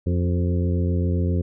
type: harmonic tone with a mistuned harmonic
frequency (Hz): 87.5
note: F2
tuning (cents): +4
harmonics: 1 / 2 / 3 / 4 / 5 / 6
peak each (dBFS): -20 / -26 / -30 / -32 / -34 / -36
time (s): 0.06-1.42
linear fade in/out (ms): 10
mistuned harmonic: 4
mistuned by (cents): +37
effects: none